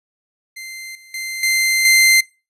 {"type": "tone with level steps", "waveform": "sawtooth", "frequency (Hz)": 2082, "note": "C7", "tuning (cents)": -9, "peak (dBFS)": [-27, -39, -21, -11, -6], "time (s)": [0.56, 2.21], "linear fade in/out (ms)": 10, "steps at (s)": [0.95, 1.14, 1.43, 1.85], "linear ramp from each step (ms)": 2, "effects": ["noise-tail reverb RT60 0.3 s tail -23 dB re dry", "resampled to 32000 Hz"]}